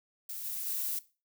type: noise with level steps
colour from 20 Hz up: violet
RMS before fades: -40 / -37 / -34 dBFS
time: 0.29-0.99 s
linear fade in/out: 5 ms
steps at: 0.44 / 0.66 s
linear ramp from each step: 10 ms
effects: noise-tail reverb RT60 0.3 s tail -17 dB re dry